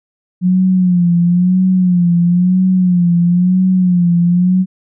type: tone with vibrato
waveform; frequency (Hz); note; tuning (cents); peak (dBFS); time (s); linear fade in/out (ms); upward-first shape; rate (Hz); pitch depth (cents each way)
sine; 179.2; F3; +45; -8; 0.41-4.66; 50; sine; 1; 70
effects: none